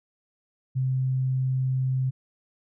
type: tone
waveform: sine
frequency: 130.4 Hz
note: C3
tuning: 5 cents flat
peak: -22 dBFS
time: 0.75-2.11 s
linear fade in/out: 20 ms
effects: none